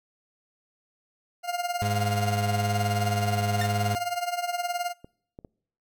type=tone with tremolo; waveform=40% pulse; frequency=704 Hz; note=F5; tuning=14 cents sharp; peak=-23 dBFS; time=1.43-4.94 s; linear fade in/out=50 ms; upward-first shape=triangle; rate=19 Hz; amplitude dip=85%
type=tone; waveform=35% pulse; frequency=103.83 Hz; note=G#2; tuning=in tune; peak=-24 dBFS; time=1.82-3.95 s; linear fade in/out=0 ms
type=clicks; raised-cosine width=2 ms; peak=-29 dBFS; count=4; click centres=3.398 / 5.045 / 5.389 / 5.448 s
type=tone with exponential decay; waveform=sawtooth; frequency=1814 Hz; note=A#6; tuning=48 cents flat; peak=-23 dBFS; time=3.61-3.73 s; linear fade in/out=5 ms; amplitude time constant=24 ms
effects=noise-tail reverb RT60 0.7 s tail -26 dB re dry